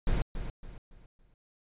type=noise with echo; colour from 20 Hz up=brown; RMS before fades=-26 dBFS; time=0.07-0.22 s; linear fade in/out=2 ms; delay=280 ms; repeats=4; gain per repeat=-9 dB; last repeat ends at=1.34 s; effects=resampled to 8000 Hz